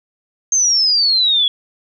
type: exponential sweep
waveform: sine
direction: down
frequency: 6410 to 3336 Hz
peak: -11 dBFS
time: 0.52-1.48 s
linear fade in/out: 2 ms
effects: none